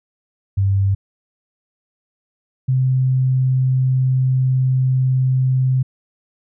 sine tone pair in turn, 98 / 129.87 Hz, G2 / C3, 0 / -13 cents, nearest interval perfect fourth, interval 487 cents, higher second, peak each -13 dBFS, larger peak neither, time 0.57-0.95 / 2.68-5.83 s, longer second, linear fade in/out 10 ms, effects none

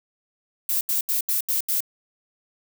violet noise bursts, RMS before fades -23 dBFS, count 6, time 0.69-1.805 s, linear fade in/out 2 ms, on 120 ms, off 79 ms, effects none

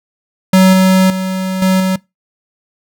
square tone with level steps, 187.9 Hz, F#3, 27 cents sharp, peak -5 / -7 / -16 / -9 / -12 dBFS, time 0.53-1.96 s, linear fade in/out 5 ms, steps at 0.73 / 1.1 / 1.62 / 1.8 s, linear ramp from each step 2 ms, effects noise-tail reverb RT60 0.2 s tail -22 dB re dry

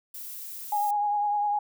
violet noise, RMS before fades -39 dBFS, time 0.14-0.91 s, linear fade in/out 5 ms
sine tone with vibrato, 826 Hz, G#5, 10 cents flat, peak -23 dBFS, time 0.72-1.59 s, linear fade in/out 5 ms, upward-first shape triangle, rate 9.9 Hz, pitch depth 31 cents each way
effects none

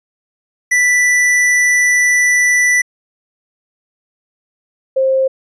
square / sine tone pair in turn, 1975.5 / 529.6 Hz, B6 / C5, 0 / +21 cents, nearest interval octave + major seventh, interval 2279 cents, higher first, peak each -10 dBFS, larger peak neither, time 0.71-2.82 / 4.96-5.28 s, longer first, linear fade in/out 10 ms, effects resampled to 22050 Hz

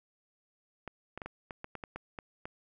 clicks, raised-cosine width 0.5 ms, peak -25 dBFS, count 11, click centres 0.877 / 1.176 / 1.218 / 1.26 / 1.508 / 1.644 / 1.753 / 1.838 / 1.96 / 2.188 / 2.455 s, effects none

